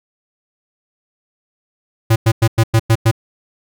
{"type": "tone bursts", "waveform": "square", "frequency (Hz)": 112.6, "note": "A2", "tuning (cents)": 40, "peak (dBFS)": -9, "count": 7, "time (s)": [2.1, 3.114], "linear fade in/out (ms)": 10, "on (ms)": 60, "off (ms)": 99, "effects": []}